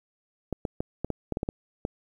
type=clicks; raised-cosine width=2 ms; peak=-15 dBFS; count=10; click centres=0.527 / 0.652 / 0.805 / 1.046 / 1.103 / 1.323 / 1.371 / 1.431 / 1.489 / 1.851 s; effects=9-bit